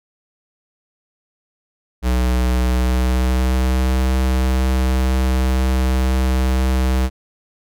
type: tone with pitch glide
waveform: square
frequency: 62.2 to 64.43 Hz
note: B1 to C2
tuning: +13 to -26 cents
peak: -15 dBFS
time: 2.02-7.1 s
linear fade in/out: 50 ms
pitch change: +61 cents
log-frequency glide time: 2.61-3.86 s
effects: none